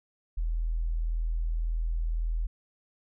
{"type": "tone", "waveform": "sine", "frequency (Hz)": 40.92, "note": "E1", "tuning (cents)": -12, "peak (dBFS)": -26, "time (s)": [0.37, 2.47], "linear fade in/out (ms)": 10, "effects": []}